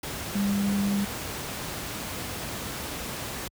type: tone in noise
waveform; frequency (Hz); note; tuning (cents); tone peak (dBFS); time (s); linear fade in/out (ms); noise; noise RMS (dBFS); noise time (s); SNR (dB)
sine; 200.6; G3; +40; -23; 0.35-1.05; 5; pink; -34; 0.03-3.48; +8
effects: high-pass 60 Hz 12 dB/octave